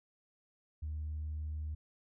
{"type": "tone", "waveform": "sine", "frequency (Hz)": 76.6, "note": "D#2", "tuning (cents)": -27, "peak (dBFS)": -35, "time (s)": [0.82, 1.75], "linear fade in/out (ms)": 10, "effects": ["tanh soft clip ceiling -33 dBFS"]}